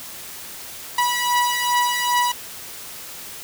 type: beating tone pair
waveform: sawtooth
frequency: 974 / 976.5 Hz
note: B5 / B5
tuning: -24 / -20 cents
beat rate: 2.5 Hz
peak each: -19 / -16 dBFS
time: 0.98-2.32 s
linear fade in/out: 5 ms
effects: white hiss -36 dBFS RMS until 3.43 s